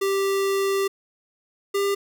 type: tone pair in turn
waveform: square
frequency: 392 / 399.1 Hz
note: G4 / G4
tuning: 0 / +31 cents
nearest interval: unison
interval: 31 cents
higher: second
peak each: -21 dBFS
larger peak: neither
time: 0.01-0.88 / 1.74-1.95 s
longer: first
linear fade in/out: 10 ms
effects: none